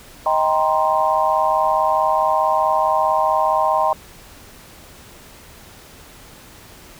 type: chord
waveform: sine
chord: C minor seventh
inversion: first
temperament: just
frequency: 627.9 / 784.9 / 941.9 / 1046.5 Hz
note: Eb5 / G5 / Bb5 / C6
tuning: +16 / +2 / +18 / 0 cents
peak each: -20 dBFS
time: 0.26-3.93 s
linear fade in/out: 2 ms
effects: pink hiss -43 dBFS RMS until 6.99 s